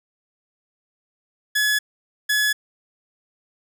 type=tone pair in turn; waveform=sawtooth; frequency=1700 / 1700 Hz; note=G#6 / G#6; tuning=+40 / +40 cents; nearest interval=unison; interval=0 cents; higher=neither; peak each=-14 dBFS; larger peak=neither; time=1.55-1.79 / 2.29-2.53 s; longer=neither; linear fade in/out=10 ms; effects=none